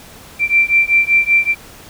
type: beating tone pair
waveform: sine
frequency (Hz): 2349 / 2354.2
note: D7 / D7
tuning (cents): 0 / +4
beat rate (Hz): 5.2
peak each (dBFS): -13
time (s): 0.39-1.55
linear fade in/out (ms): 50
effects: pink hiss -39 dBFS RMS until 1.89 s